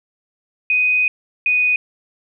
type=tone pair in turn; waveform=sine; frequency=2497 / 2485 Hz; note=D#7 / D#7; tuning=+6 / -3 cents; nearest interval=unison; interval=9 cents; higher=first; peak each=-13 dBFS; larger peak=neither; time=0.7-1.08 / 1.46-1.76 s; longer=first; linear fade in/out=2 ms; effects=none